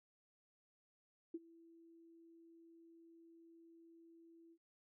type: tone with ADSR envelope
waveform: sine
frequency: 332.2 Hz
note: E4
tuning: 13 cents sharp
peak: -39 dBFS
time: 1.34-4.58 s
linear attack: 6 ms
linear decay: 36 ms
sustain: -22 dB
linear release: 60 ms
effects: none